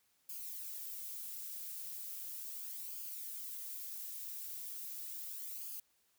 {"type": "noise with flanger", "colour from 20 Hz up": "violet", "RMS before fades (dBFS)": -45, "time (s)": [0.29, 5.8], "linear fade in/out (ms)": 5, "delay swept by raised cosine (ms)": [0.52, 3.42], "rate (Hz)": 0.37, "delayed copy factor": -0.5, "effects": ["white hiss -75 dBFS RMS until 6.18 s"]}